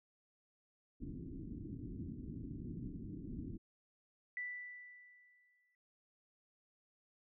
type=low-pass noise; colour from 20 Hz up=white; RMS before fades=-46 dBFS; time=1-3.58 s; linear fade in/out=20 ms; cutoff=320 Hz; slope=48 dB/octave
type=tone with exponential decay; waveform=sine; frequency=1975.5 Hz; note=B6; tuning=in tune; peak=-38 dBFS; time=4.37-5.75 s; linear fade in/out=1 ms; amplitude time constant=300 ms
effects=none